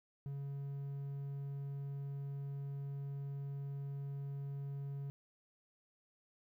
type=tone; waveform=triangle; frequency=139.7 Hz; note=C#3; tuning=14 cents sharp; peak=-38 dBFS; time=0.26-5.1 s; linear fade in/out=0 ms; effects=13-bit